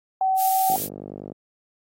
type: tone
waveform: sine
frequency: 761 Hz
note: F#5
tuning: 48 cents sharp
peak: -18 dBFS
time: 0.21-0.76 s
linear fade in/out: 2 ms
type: noise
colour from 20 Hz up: violet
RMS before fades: -26 dBFS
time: 0.36-0.89 s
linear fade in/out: 50 ms
type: click train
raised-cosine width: 2 ms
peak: -21 dBFS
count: 32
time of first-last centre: 0.7-1.319 s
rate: 50.1 Hz
effects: high-pass 150 Hz 12 dB/octave + AAC 48 kbps